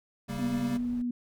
square chord, G diminished, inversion second, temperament equal with one note detuned, 136.21 / 196 / 233.1 Hz, Db3 / G3 / Bb3, -30 / 0 / 0 cents, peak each -38 dBFS, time 0.28-0.78 s, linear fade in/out 20 ms
brown noise, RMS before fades -47 dBFS, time 0.29-1.02 s, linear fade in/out 5 ms
sine tone with vibrato, 243.2 Hz, B3, 26 cents flat, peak -28 dBFS, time 0.39-1.11 s, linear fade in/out 5 ms, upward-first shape sine, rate 9.6 Hz, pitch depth 9 cents each way
effects none

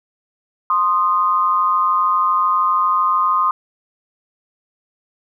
sine tone pair together, 1050 / 1237.2 Hz, C6 / D#6, +6 / -10 cents, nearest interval minor third, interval 284 cents, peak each -16 dBFS, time 0.7-3.51 s, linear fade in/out 2 ms, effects none

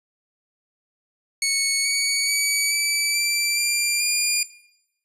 15% pulse tone with pitch steps, 2211 / 2243 / 2276 / 2309 / 2342 / 2377 / 2411 Hz, C#7 / C#7 / C#7 / D7 / D7 / D7 / D7, -5 / +20 / +45 / -30 / -5 / +20 / +45 cents, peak -13 dBFS, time 1.42-4.43 s, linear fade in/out 2 ms, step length 430 ms, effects noise-tail reverb RT60 0.8 s tail -17 dB re dry + resampled to 32000 Hz

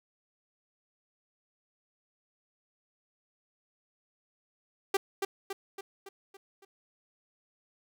sawtooth tone with echo, 392 Hz, G4, in tune, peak -20 dBFS, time 4.94-4.97 s, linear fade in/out 5 ms, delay 280 ms, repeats 6, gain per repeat -5 dB, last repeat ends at 6.65 s, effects none

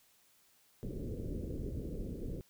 pink low-pass noise, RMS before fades -40 dBFS, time 0.83-2.41 s, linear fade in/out 0 ms, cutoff 500 Hz, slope 48 dB/octave, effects white hiss -68 dBFS RMS until 2.49 s

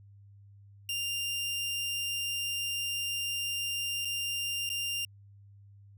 sawtooth tone with dropouts, 2794 Hz, F7, in tune, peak -28 dBFS, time 0.89-5.05 s, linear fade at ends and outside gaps 2 ms, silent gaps 4.049-4.053 / 4.692-4.7 s, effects added 100 Hz sine -52 dBFS peak until 5.97 s

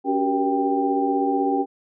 sine tone cluster, 279.8 / 373.2 / 389.2 / 476.7 / 789 Hz, C#4 / F#4 / G4 / A#4 / G5, +16 / +15 / -12 / +39 / +11 cents, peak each -23 / -30 / -25 / -30 / -23 dBFS, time 0.04-1.66 s, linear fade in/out 50 ms, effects none

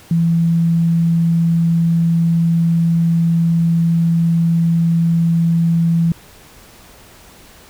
sine tone, 167 Hz, E3, 23 cents sharp, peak -11 dBFS, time 0.11-6.12 s, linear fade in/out 2 ms, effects pink hiss -43 dBFS RMS until 7.69 s

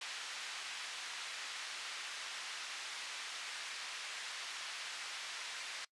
pink band-pass noise, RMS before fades -45 dBFS, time 0.01-5.85 s, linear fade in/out 5 ms, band 1600 to 5600 Hz, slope 12 dB/octave, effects noise-tail reverb RT60 0.1 s tail -22 dB re dry + resampled to 24000 Hz

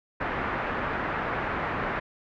white low-pass noise, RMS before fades -30 dBFS, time 0.2-2 s, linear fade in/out 10 ms, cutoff 1800 Hz, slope 24 dB/octave, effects none

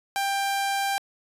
sawtooth tone, 791 Hz, G5, 15 cents sharp, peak -20 dBFS, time 0.16-0.98 s, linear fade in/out 0 ms, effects resampled to 32000 Hz

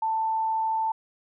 sine tone, 887 Hz, A5, 14 cents sharp, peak -23 dBFS, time 0.02-0.92 s, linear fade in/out 5 ms, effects none

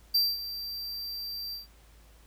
square tone with ADSR envelope, 4699 Hz, D8, in tune, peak -21 dBFS, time 0.14-1.67 s, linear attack 11 ms, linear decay 220 ms, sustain -14 dB, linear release 140 ms, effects added 54 Hz sine -54 dBFS peak until 2.26 s + pink hiss -61 dBFS RMS until 2.26 s

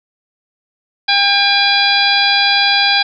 harmonic tone with a mistuned harmonic, 802 Hz, G5, 39 cents sharp, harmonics 1 / 2 / 3 / 4 / 5 / 6, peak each -17 / -17 / -17 / -17 / -17 / -17 dBFS, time 1.08-3.03 s, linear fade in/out 10 ms, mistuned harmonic 4, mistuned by +77 cents, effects none

